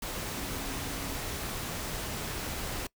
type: tone in noise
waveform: sine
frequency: 277.2 Hz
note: C#4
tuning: in tune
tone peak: -43 dBFS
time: 0.37-1.18 s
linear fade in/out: 5 ms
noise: pink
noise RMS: -36 dBFS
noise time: 0.02-2.87 s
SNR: -10 dB
effects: noise-tail reverb RT60 0.1 s tail -22 dB re dry